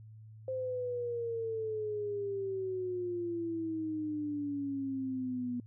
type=exponential sweep; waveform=sine; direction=down; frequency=523.3 to 242.6 Hz; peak=-33 dBFS; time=0.48-5.6 s; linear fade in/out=2 ms; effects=added 109 Hz sine -49 dBFS peak until 5.66 s

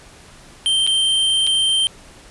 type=tone with dropouts; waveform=square; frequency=3136 Hz; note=G7; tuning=in tune; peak=-15 dBFS; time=0.66-1.87 s; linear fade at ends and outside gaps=0 ms; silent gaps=0.866-0.874 / 1.467-1.472 s; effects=pink hiss -44 dBFS RMS until 2.3 s + resampled to 24000 Hz

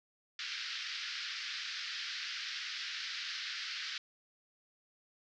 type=band-pass noise; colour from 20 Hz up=white; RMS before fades=-41 dBFS; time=0.39-3.98 s; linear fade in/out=2 ms; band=1400 to 5200 Hz; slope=48 dB/octave; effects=none

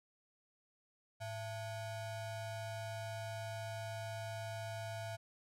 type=ring-modulated tone; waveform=square; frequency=390 Hz; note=G4; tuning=9 cents flat; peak=-39 dBFS; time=1.2-5.17 s; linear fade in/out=20 ms; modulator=283 Hz; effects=low-pass 12000 Hz 12 dB/octave

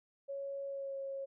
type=tone with pitch glide; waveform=sine; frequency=554.4 to 545.8 Hz; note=C#5 to C#5; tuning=0 to -27 cents; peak=-38 dBFS; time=0.28-1.26 s; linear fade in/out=20 ms; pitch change=-27 cents; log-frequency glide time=0.67-0.96 s; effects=none

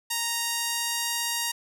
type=tone with pitch glide; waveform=5% pulse; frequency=932.3 to 938.2 Hz; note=A#5 to A#5; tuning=0 to +11 cents; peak=-14 dBFS; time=0.1-1.52 s; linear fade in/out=10 ms; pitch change=+11 cents; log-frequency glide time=0.34-1.12 s; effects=none

